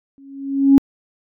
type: tone with exponential growth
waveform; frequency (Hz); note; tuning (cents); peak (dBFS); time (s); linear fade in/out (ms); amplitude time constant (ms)
sine; 274.9; C#4; -14; -3; 0.18-0.78; 0; 130
effects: tanh soft clip ceiling -1 dBFS